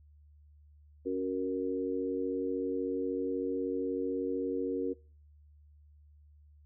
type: chord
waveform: sine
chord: F# major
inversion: second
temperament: equal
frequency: 277.2 / 370 / 466.2 Hz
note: C#4 / F#4 / A#4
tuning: 0 / 0 / 0 cents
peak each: -35 / -35 / -34 dBFS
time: 1.05-4.94 s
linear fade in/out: 20 ms
effects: noise-tail reverb RT60 0.4 s tail -23 dB re dry + added 74 Hz sine -56 dBFS peak until 6.65 s